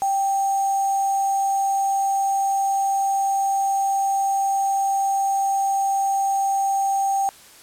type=tone with sample-and-hold; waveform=sine; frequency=784 Hz; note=G5; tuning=in tune; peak=-18 dBFS; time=0.02-7.29 s; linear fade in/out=0 ms; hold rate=7350 Hz; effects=white hiss -47 dBFS RMS until 7.62 s + low-pass 12000 Hz 12 dB/octave